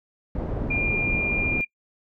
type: low-pass noise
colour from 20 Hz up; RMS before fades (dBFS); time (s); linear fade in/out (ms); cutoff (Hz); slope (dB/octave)
pink; -28; 0.35-1.61; 0; 530; 12
type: tone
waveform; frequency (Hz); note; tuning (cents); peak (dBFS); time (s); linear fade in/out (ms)
sine; 2400; D7; +37; -23; 0.7-1.65; 10
effects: noise-tail reverb RT60 0.1 s tail -21 dB re dry